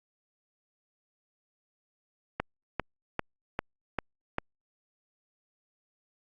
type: click train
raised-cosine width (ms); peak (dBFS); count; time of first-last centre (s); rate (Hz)
0.5; -13; 6; 2.4-4.384; 2.52
effects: Opus 48 kbps